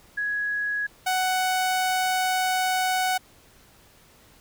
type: tone pair in turn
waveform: sine / sawtooth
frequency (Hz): 1670 / 743.9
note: G#6 / F#5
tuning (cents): +9 / +9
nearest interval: octave + major second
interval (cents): 1400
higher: first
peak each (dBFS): -24 / -18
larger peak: second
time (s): 0.17-0.87 / 1.06-3.18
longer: second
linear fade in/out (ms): 10
effects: pink hiss -55 dBFS RMS until 4.4 s